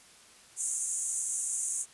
white band-pass noise, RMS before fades -33 dBFS, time 0.56-1.86 s, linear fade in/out 50 ms, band 6400 to 10000 Hz, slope 96 dB/octave, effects white hiss -56 dBFS RMS until 1.93 s + resampled to 24000 Hz

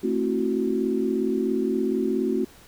sine chord, F# half-diminished seventh, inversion first, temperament just, 222 / 266.4 / 333 / 370 Hz, A3 / C4 / E4 / F#4, +16 / +31 / +18 / 0 cents, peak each -27 / -27 / -30 / -25 dBFS, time 0.03-2.45 s, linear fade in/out 10 ms, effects pink hiss -51 dBFS RMS until 2.67 s

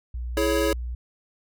sine tone, 60.3 Hz, B1, 41 cents flat, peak -28 dBFS, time 0.14-0.95 s, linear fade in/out 5 ms
square chord, C# minor, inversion first, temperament equal with one note detuned, 329.6 / 421.8 / 554.4 Hz, E4 / G#4 / C#5, 0 / +27 / 0 cents, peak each -26 dBFS, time 0.37-0.73 s, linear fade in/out 2 ms
effects none

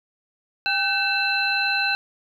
sine tone cluster, 799 / 1529 / 2657 / 4061 Hz, G5 / G6 / E7 / B7, +33 / -44 / +13 / +48 cents, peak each -28 / -24 / -24 / -26 dBFS, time 0.66-1.95 s, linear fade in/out 0 ms, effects 9-bit

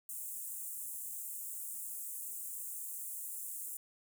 pink high-pass noise, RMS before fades -43 dBFS, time 0.09-3.77 s, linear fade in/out 2 ms, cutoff 7700 Hz, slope 48 dB/octave, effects none

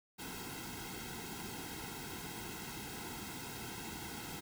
pink noise with comb filter, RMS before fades -45 dBFS, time 0.18-4.41 s, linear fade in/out 20 ms, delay 1.7 ms, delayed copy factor -0.95, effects none

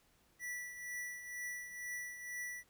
square tone with tremolo, 1959 Hz, B6, 15 cents flat, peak -40 dBFS, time 0.39-2.64 s, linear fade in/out 50 ms, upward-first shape triangle, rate 2.1 Hz, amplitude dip 65%, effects pink hiss -71 dBFS RMS until 2.69 s

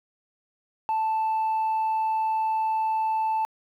sine tone, 880 Hz, A5, in tune, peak -20 dBFS, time 0.89-3.45 s, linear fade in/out 0 ms, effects tanh soft clip ceiling -21 dBFS + 10-bit

